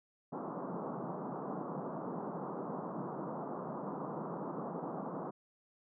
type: band-pass noise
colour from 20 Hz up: pink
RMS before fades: -41 dBFS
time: 0.32-5.31 s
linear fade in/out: 10 ms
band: 150 to 1200 Hz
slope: 48 dB/octave
effects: none